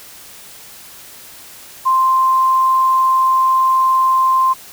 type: tone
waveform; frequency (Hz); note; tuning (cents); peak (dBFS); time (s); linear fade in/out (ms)
sine; 1046.5; C6; 0; -10; 1.85-4.54; 20
effects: white hiss -38 dBFS RMS until 4.72 s

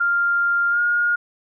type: tone with pitch glide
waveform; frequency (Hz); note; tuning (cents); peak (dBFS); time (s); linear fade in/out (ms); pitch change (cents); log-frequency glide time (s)
sine; 1396.9 to 1427.1; F6 to F6; 0 to +37; -16; 0-1.16; 10; +37; 0.7-0.8
effects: none

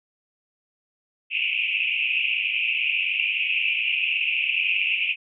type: band-pass noise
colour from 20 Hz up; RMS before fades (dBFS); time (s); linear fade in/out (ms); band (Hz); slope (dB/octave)
pink; -24; 1.3-5.16; 50; 2400 to 2800; 96
effects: none

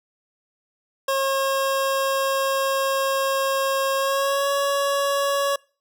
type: tone with pitch glide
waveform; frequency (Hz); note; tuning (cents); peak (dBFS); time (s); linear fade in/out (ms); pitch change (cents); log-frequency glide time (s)
25% pulse; 541 to 560.4; C#5 to C#5; -42 to +19; -16; 1.08-5.56; 5; +61; 3.96-4.5
effects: noise-tail reverb RT60 0.4 s tail -25 dB re dry

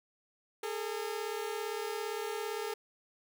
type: tone pair together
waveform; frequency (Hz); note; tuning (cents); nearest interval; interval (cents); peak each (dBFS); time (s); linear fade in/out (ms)
sawtooth; 412.4 / 450; G#4 / A4; -12 / +39; major second; 151; -34 / -34; 0.63-2.74; 5
effects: none

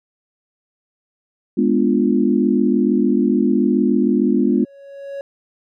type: chord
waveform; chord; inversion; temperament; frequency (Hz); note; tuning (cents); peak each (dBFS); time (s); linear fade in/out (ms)
sine; G# diminished seventh; none; equal; 207.7 / 246.9 / 293.7 / 349.2; G#3 / B3 / D4 / F4; 0 / 0 / 0 / 0; -18 / -17 / -20 / -20; 1.57-4.65; 10
type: tone with exponential growth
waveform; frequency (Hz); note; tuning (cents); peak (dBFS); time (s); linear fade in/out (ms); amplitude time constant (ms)
triangle; 556; C#5; +5; -22; 4.1-5.21; 1; 240
effects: none

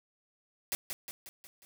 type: noise with echo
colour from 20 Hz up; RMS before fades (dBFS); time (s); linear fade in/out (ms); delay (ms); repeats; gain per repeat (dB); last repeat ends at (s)
white; -33; 0.72-0.75; 0; 180; 5; -5; 1.65
effects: none

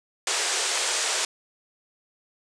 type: band-pass noise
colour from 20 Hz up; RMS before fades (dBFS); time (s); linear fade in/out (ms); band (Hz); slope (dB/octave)
white; -26; 0.27-1.25; 2; 360 to 8700; 48
effects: none

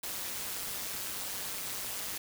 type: noise with amplitude modulation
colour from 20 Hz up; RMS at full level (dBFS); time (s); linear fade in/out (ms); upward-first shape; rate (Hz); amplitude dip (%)
white; -35; 0.03-2.18; 5; sine; 195; 65
effects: none

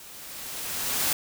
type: noise with level ramp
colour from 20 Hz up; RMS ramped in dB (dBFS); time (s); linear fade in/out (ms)
white; -46 to -24; 0-1.13; 2
effects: none

